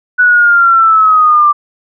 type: linear sweep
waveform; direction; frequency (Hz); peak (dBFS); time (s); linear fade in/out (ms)
sine; down; 1485 to 1174.7; -4; 0.18-1.53; 20
effects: none